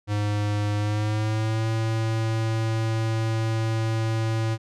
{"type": "tone with pitch glide", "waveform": "square", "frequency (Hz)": [103.83, 111.93], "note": ["G#2", "A2"], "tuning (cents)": [0, 30], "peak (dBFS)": -23, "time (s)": [0.07, 4.58], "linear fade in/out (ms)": 50, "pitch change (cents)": 130, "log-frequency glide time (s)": [0.77, 1.67], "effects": ["low-pass 7000 Hz 12 dB/octave"]}